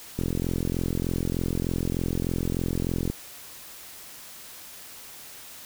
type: click train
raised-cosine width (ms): 3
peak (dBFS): -14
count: 127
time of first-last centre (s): 0.19-3.1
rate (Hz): 43.3
effects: white hiss -44 dBFS RMS until 5.65 s